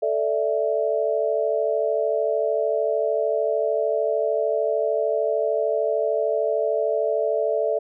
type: chord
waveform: sine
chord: A suspended fourth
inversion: none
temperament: just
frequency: 440 / 586.7 / 660 Hz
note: A4 / D5 / E5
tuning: 0 / -2 / +2 cents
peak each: -24 dBFS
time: 0.02-7.79 s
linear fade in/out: 10 ms
effects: none